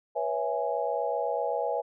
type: chord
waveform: sine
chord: C# minor seventh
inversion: third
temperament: equal with one note detuned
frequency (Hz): 486.5 / 554.4 / 659.3 / 830.6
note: B4 / C#5 / E5 / G#5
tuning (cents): -26 / 0 / 0 / 0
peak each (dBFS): -32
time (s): 0.15-1.82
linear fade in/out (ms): 20
effects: none